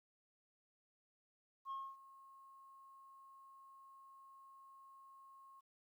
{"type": "tone with ADSR envelope", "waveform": "sine", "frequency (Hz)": 1082, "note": "C#6", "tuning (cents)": -42, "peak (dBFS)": -39, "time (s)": [1.65, 5.61], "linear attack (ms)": 60, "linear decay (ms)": 250, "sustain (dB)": -19, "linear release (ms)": 17, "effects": ["tanh soft clip ceiling -40 dBFS", "13-bit"]}